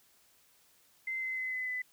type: tone with pitch steps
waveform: sine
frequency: 2071 / 2054 / 2038 / 2021 / 2005 Hz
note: C7 / C7 / C7 / B6 / B6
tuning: -18 / -33 / -46 / +39 / +26 cents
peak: -33 dBFS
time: 1.07-1.82 s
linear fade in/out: 5 ms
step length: 150 ms
effects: white hiss -66 dBFS RMS until 1.92 s